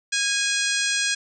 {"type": "harmonic tone with a mistuned harmonic", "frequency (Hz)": 830.6, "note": "G#5", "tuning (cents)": 0, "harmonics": [2, 3, 4, 5, 6, 7, 8, 9, 10], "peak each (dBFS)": [-26, -28, -29, -30, -31, -31, -32, -33, -33], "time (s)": [0.12, 1.15], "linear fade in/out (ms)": 10, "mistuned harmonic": 2, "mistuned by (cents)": -26, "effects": []}